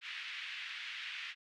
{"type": "band-pass noise", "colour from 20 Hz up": "white", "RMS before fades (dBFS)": -44, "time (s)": [0.01, 1.35], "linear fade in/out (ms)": 50, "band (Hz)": [1700, 3100], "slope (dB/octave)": 24, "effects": []}